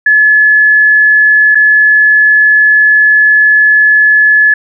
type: tone with dropouts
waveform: sine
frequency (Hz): 1713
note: A6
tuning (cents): -47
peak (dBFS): -3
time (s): 0.06-4.54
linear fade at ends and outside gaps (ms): 5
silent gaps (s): 1.548-1.553
effects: none